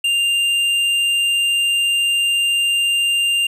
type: tone with hard clipping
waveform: sine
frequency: 2794 Hz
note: F7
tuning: in tune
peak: -16 dBFS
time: 0.04-3.47 s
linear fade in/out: 5 ms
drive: 7 dB
effects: none